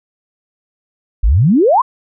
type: exponential sweep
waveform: sine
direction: up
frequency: 43.94 to 1108.7 Hz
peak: -7 dBFS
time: 1.23-1.82 s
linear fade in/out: 10 ms
effects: none